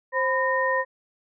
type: tone cluster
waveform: sine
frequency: 527 / 1002 / 1843 Hz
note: C5 / B5 / A#6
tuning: +12 / +25 / -20 cents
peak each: -25 dBFS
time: 0.12-0.85 s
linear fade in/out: 50 ms
effects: none